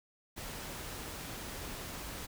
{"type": "noise", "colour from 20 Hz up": "pink", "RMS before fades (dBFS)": -43, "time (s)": [0.36, 2.27], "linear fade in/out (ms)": 20, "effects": []}